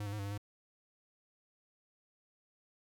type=tone with pitch steps; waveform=square; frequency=103.9 / 100.5 / 105.9 / 99.2 / 100.7 / 103 Hz; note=G#2 / G2 / G#2 / G2 / G2 / G#2; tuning=+1 / +44 / +34 / +21 / +47 / -14 cents; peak=-38 dBFS; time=0-0.378 s; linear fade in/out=5 ms; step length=63 ms; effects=none